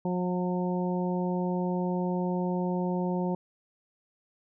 harmonic tone, 180 Hz, F#3, 47 cents flat, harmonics 1 / 2 / 3 / 4 / 5, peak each -28 / -33 / -36 / -40 / -37 dBFS, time 0.05-3.35 s, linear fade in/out 2 ms, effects none

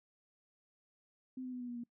sine tone with pitch steps, 257.5 / 253.4 / 249.3 / 245.3 / 241.4 / 237.5 Hz, C4 / B3 / B3 / B3 / B3 / A#3, -28 / +45 / +16 / -12 / -39 / +33 cents, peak -40 dBFS, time 1.37-1.838 s, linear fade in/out 5 ms, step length 78 ms, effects noise-tail reverb RT60 0.1 s tail -23 dB re dry

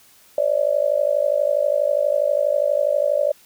sine tone with amplitude modulation, 583 Hz, D5, 13 cents flat, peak -12 dBFS, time 0.38-3.32 s, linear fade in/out 2 ms, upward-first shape sine, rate 52.3 Hz, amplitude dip 95%, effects white hiss -52 dBFS RMS until 3.45 s

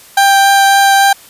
30% pulse tone with vibrato, 789 Hz, G5, 11 cents sharp, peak -3 dBFS, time 0.17-1.13 s, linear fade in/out 5 ms, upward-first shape triangle, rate 3.6 Hz, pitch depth 8 cents each way, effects white hiss -39 dBFS RMS until 1.29 s + resampled to 32000 Hz

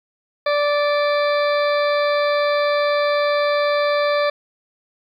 harmonic tone with a mistuned harmonic, 584 Hz, D5, 10 cents flat, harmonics 1 / 2 / 3 / 4 / 6 / 7 / 8, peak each -17 / -23 / -27 / -29 / -33 / -34 / -35 dBFS, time 0.46-4.3 s, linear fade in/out 5 ms, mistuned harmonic 6, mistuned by +22 cents, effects 9-bit

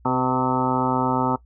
harmonic tone with a mistuned harmonic, 128.5 Hz, C3, 31 cents flat, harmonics 1 / 2 / 3 / 4 / 5 / 6 / 7 / 8 / 9 / 10, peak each -29 / -24 / -30 / -31 / -33 / -30 / -23 / -34 / -31 / -29 dBFS, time 0.05-1.36 s, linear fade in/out 5 ms, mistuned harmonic 4, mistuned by -15 cents, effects noise-tail reverb RT60 0.1 s tail -19 dB re dry + added 60 Hz sine -49 dBFS peak until 1.45 s

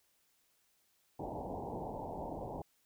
white low-pass noise, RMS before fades -42 dBFS, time 1.19-2.62 s, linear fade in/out 5 ms, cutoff 930 Hz, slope 96 dB/octave, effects white hiss -74 dBFS RMS until 2.85 s

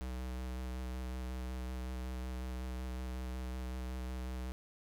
square tone with vibrato, 63.2 Hz, B1, 41 cents sharp, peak -39 dBFS, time 0.01-4.52 s, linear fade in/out 0 ms, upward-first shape square, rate 5.4 Hz, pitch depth 13 cents each way, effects none

